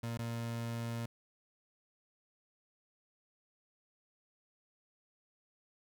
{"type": "tone with dropouts", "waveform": "30% pulse", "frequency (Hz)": 116.54, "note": "A#2", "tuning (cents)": 0, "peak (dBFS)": -34, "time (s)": [0.03, 1.06], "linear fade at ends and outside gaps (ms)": 5, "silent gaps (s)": [0.175, 0.19], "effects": []}